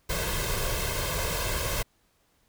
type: noise with comb filter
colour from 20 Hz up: pink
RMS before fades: -29 dBFS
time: 0.09-1.83 s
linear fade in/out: 10 ms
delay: 1.9 ms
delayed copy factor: +0.7
effects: pink hiss -68 dBFS RMS until 2.48 s